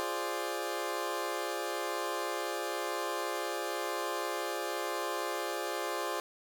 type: chord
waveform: 20% pulse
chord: D half-diminished seventh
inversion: first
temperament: equal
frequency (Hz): 349.2 / 415.3 / 523.3 / 587.3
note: F4 / Ab4 / C5 / D5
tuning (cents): 0 / 0 / 0 / 0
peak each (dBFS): -34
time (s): 0-6.2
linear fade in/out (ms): 0
effects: none